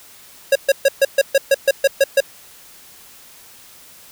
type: tone bursts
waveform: square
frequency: 548 Hz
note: C#5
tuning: 20 cents flat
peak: -10 dBFS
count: 11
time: 0.52-2.205 s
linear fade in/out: 5 ms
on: 35 ms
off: 130 ms
effects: white hiss -44 dBFS RMS until 4.11 s